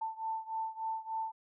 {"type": "beating tone pair", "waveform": "sine", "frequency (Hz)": [888, 891.4], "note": ["A5", "A5"], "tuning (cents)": [16, 22], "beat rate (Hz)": 3.4, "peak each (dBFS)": [-37, -39], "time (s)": [0.01, 1.32], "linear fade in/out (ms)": 10, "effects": []}